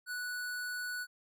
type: tone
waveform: square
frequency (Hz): 1477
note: F#6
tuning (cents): -3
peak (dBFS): -37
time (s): 0.06-1.07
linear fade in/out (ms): 50
effects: none